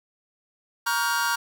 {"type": "chord", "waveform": "45% pulse", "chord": "G half-diminished seventh", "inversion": "first", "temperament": "just", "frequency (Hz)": [940.8, 1128.9, 1411.2, 1568], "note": ["Bb5", "Db6", "F6", "G6"], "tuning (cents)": [16, 31, 18, 0], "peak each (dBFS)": [-27, -31, -27, -30], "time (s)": [0.86, 1.36], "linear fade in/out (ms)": 10, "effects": []}